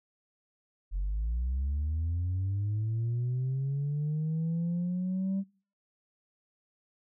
sine linear sweep, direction up, 43.8 to 196.7 Hz, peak -26 dBFS, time 0.91-5.44 s, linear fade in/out 50 ms, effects noise-tail reverb RT60 0.4 s tail -22 dB re dry + tanh soft clip ceiling -26 dBFS

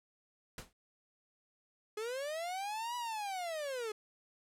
pink noise with exponential decay, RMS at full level -40 dBFS, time 0.58-0.73 s, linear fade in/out 2 ms, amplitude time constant 31 ms
45% pulse linear two-way sweep, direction up then down, 415.3 to 984 to 415.3 Hz, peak -37 dBFS, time 1.97-3.92 s, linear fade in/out 5 ms, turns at 2.96 s
effects low-pass 12000 Hz 12 dB/octave

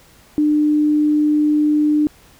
sine tone, 300 Hz, D4, 37 cents sharp, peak -12 dBFS, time 0.38-2.07 s, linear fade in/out 0 ms, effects pink hiss -49 dBFS RMS until 2.39 s

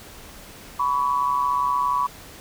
sine tone pair together, 991 / 1128.1 Hz, B5 / C#6, +6 / +30 cents, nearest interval major second, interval 224 cents, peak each -22 dBFS, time 0.79-2.07 s, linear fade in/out 10 ms, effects pink hiss -43 dBFS RMS until 2.4 s

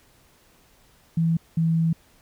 sine tone pair in turn, 164.81 / 163.77 Hz, E3 / E3, 0 / -11 cents, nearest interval unison, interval 11 cents, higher first, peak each -18 dBFS, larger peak neither, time 1.17-1.37 / 1.57-1.93 s, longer second, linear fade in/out 5 ms, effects pink hiss -58 dBFS RMS until 2.21 s

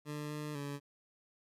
20% pulse tone with pitch steps, 149 / 150 / 142.6 Hz, D3 / D3 / C#3, +25 / +37 / +49 cents, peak -34 dBFS, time 0.05-0.8 s, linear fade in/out 50 ms, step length 250 ms, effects resampled to 32000 Hz + 12-bit

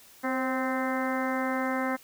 harmonic tone with a mistuned harmonic, 259.3 Hz, C4, 15 cents flat, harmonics 1 / 2 / 3 / 4 / 5 / 6 / 7 / 8, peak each -30 / -33 / -35 / -36 / -37 / -38 / -38 / -39 dBFS, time 0.23-1.97 s, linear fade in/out 20 ms, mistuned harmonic 2, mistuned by +36 cents, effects white hiss -54 dBFS RMS until 2.03 s

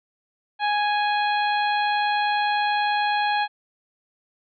harmonic tone, 830.6 Hz, G#5, in tune, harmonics 1 / 2 / 3 / 4 / 5, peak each -21 / -27 / -31 / -33 / -35 dBFS, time 0.59-3.48 s, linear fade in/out 50 ms, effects none

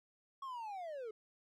triangle linear sweep, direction down, 1108.7 to 418.2 Hz, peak -40 dBFS, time 0.42-1.11 s, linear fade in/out 5 ms, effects none

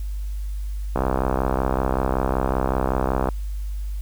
click train, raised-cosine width 1 ms, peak -7 dBFS, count 153, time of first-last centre 0.96-3.288 s, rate 65.3 Hz, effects added 50 Hz sine -25 dBFS peak until 4.01 s + white hiss -52 dBFS RMS until 4.01 s

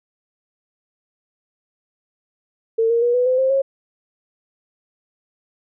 sine tone with pitch steps, 452 / 466.1 / 480.5 / 495.5 / 510.9 / 526.8 / 543.1 Hz, A4 / A#4 / B4 / B4 / C5 / C5 / C#5, +47 / 0 / -48 / +6 / -41 / +12 / -36 cents, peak -14 dBFS, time 2.78-3.62 s, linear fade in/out 10 ms, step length 120 ms, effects none

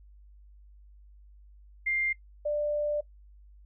sine tone pair in turn, 2100 / 592 Hz, C7 / D5, +6 / +14 cents, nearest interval octave + minor seventh, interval 2192 cents, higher first, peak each -26 dBFS, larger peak neither, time 1.86-2.13 / 2.45-3.01 s, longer second, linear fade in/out 10 ms, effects noise-tail reverb RT60 0.1 s tail -19 dB re dry + added 50 Hz sine -51 dBFS peak until 3.65 s

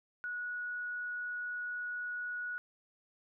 sine tone, 1462 Hz, F#6, 21 cents flat, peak -36 dBFS, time 0.24-2.58 s, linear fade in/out 0 ms, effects none

